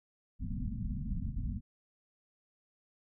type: low-pass noise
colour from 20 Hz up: pink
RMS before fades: -36 dBFS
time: 0.39-1.61 s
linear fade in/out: 50 ms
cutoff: 250 Hz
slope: 96 dB/octave
effects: none